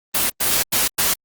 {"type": "noise bursts at uneven times", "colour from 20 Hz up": "white", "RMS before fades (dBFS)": -18, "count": 4, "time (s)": [[0.14, 0.3], [0.4, 0.63], [0.72, 0.88], [0.98, 1.14]], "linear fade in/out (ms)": 10, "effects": ["Opus 24 kbps"]}